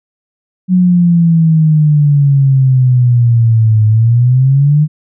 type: exponential two-way sweep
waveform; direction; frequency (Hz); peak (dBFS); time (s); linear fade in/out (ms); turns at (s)
sine; down then up; 185 to 107.2 to 154.5; -5; 0.68-4.88; 50; 3.86
effects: none

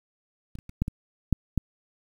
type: clicks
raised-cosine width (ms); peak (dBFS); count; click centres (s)
5; -25 / -29 / -30 / -11 / -17 / -8 / -11; 7; 0.554 / 0.588 / 0.694 / 0.82 / 0.881 / 1.327 / 1.577
effects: 8-bit

